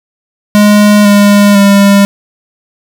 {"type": "tone with pitch steps", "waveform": "square", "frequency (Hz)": [207.7, 203.8, 199.93], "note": ["G#3", "G#3", "G3"], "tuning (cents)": [0, -32, 34], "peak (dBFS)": -3, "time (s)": [0.55, 2.05], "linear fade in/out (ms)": 0, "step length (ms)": 500, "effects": []}